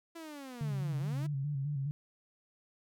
sawtooth linear two-way sweep, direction down then up, 337.8 to 146.3 to 337.8 Hz, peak -40 dBFS, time 0.15-1.27 s, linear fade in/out 10 ms, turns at 0.98 s
sine tone with vibrato, 141.6 Hz, C#3, 37 cents sharp, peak -32 dBFS, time 0.61-1.91 s, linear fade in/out 0 ms, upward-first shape square, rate 4.8 Hz, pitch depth 64 cents each way
effects none

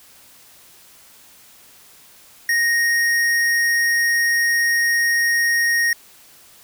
sine tone with tanh clipping, 1864.7 Hz, A#6, in tune, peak -17 dBFS, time 2.49-5.93 s, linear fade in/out 2 ms, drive 18 dB, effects white hiss -48 dBFS RMS until 6.63 s

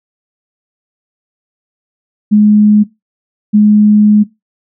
sine tone pair in turn, 210 / 210 Hz, G#3 / G#3, +19 / +19 cents, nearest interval unison, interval 0 cents, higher neither, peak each -3 dBFS, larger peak neither, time 2.31-2.84 / 3.53-4.24 s, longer second, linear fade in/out 20 ms, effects noise-tail reverb RT60 0.2 s tail -20 dB re dry

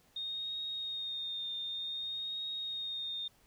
sine tone with vibrato, 3689 Hz, A#7, 19 cents flat, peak -36 dBFS, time 0.16-3.28 s, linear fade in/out 5 ms, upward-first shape triangle, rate 0.54 Hz, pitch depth 30 cents each way, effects pink hiss -67 dBFS RMS until 3.46 s

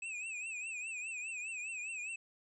square tone with vibrato, 2564 Hz, E7, 49 cents flat, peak -40 dBFS, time 0.02-2.16 s, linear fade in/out 5 ms, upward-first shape triangle, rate 4.9 Hz, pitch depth 120 cents each way, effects resampled to 24000 Hz

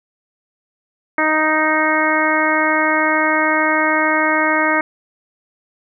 harmonic tone, 311.1 Hz, D#4, in tune, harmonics 1 / 2 / 3 / 4 / 5 / 6 / 7, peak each -21 / -21 / -21 / -21 / -21 / -21 / -21 dBFS, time 1.18-4.81 s, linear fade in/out 2 ms, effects none

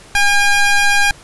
30% pulse ring-modulated tone, 810 Hz, G#5, 43 cents flat, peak -4 dBFS, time 0.15-1.11 s, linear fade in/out 2 ms, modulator 806 Hz, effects pink hiss -41 dBFS RMS until 1.23 s + resampled to 24000 Hz

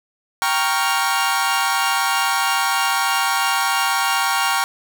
sawtooth chord, G half-diminished seventh, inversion none, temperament equal, 784 / 932.3 / 1108.7 / 1396.9 Hz, G5 / Bb5 / Db6 / F6, 0 / 0 / 0 / 0 cents, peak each -19 dBFS, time 0.42-4.64 s, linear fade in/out 0 ms, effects none

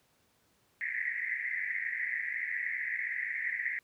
white band-pass noise, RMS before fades -35 dBFS, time 0.81-3.79 s, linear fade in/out 0 ms, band 1800 to 2100 Hz, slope 96 dB/octave, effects pink hiss -70 dBFS RMS until 3.83 s + high-pass 80 Hz 12 dB/octave

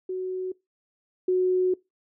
sine tone pair in turn, 371.2 / 367.8 Hz, F#4 / F#4, +6 / -10 cents, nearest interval unison, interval 16 cents, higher first, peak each -27 / -19 dBFS, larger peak second, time 0.09-0.52 / 1.28-1.74 s, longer second, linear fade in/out 5 ms, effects noise-tail reverb RT60 0.2 s tail -22 dB re dry

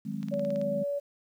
sine chord, Ab dominant seventh, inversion second, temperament just, 155.74 / 186.89 / 207.7 / 259.6 Hz, Eb3 / Gb3 / Ab3 / C4, +2 / +18 / 0 / -13 cents, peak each -39 / -39 / -34 / -40 dBFS, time 0.05-0.84 s, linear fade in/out 10 ms
click train, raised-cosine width 0.2 ms, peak -30 dBFS, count 8, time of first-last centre 0.23-0.615 s, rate 18.2 Hz
sine tone, 570 Hz, C#5, 48 cents sharp, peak -28 dBFS, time 0.31-1 s, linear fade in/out 20 ms
effects 10-bit

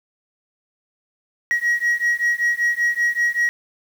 sine beating tone pair, 1900 / 1905.2 Hz, A#6 / A#6, +33 / +37 cents, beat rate 5.2 Hz, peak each -18 dBFS, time 1.51-3.49 s, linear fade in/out 0 ms, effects tanh soft clip ceiling -14 dBFS + 7-bit

